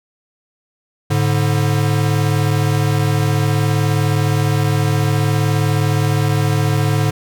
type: tone pair together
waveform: square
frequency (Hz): 105.8 / 145.21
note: G#2 / D3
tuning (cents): +33 / -19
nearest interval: perfect fourth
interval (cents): 548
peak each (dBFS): -17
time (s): 1.1-7.11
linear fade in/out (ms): 10
effects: none